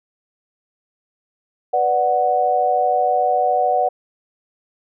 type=chord; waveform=sine; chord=B minor; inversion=none; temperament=equal; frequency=493.9 / 587.3 / 740 Hz; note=B4 / D5 / F#5; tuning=0 / 0 / 0 cents; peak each=-22 / -21 / -16 dBFS; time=1.73-3.89 s; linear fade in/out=10 ms; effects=none